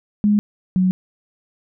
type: tone pair in turn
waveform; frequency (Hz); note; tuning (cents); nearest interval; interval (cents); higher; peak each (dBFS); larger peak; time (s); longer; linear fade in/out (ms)
sine; 207.7 / 185.04; G#3 / F#3; 0 / 0; major second; 200; first; -12 / -13; first; 0.24-0.39 / 0.76-0.91; neither; 0
effects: none